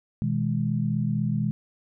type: chord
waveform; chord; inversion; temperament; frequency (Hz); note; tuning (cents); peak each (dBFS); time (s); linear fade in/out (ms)
sine; G# minor; first; equal with one note detuned; 123.47 / 159.57 / 207.7; B2 / D#3 / G#3; 0 / +44 / 0; -27; 0.22-1.51; 0
effects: none